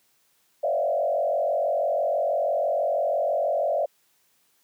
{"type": "tone with frequency modulation", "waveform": "sine", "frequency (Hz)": 622.3, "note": "D#5", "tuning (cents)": 0, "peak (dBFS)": -21, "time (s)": [0.63, 3.86], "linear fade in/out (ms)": 10, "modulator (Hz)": 46.1, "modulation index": 1.7, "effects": ["white hiss -66 dBFS RMS until 4.63 s", "high-pass 100 Hz 12 dB/octave"]}